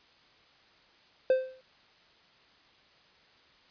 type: tone with exponential decay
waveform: triangle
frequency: 519 Hz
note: C5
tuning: 14 cents flat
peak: -16 dBFS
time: 1.3-1.61 s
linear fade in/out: 2 ms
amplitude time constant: 66 ms
effects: white hiss -61 dBFS RMS until 3.7 s + resampled to 11025 Hz